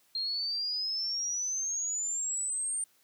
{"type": "exponential sweep", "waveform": "sine", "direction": "up", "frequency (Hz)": [4186, 8880], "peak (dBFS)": -30, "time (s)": [0.15, 2.84], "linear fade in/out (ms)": 2, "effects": ["white hiss -67 dBFS RMS until 3.03 s", "high-pass 100 Hz 12 dB/octave"]}